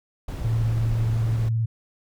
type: noise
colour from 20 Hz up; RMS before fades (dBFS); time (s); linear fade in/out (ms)
brown; -31; 0.28-1.49; 5
type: tone with vibrato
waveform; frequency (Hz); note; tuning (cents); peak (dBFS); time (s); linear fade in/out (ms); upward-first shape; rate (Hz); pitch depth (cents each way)
sine; 113.1; A2; +48; -20; 0.44-1.66; 10; sine; 19; 43
effects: none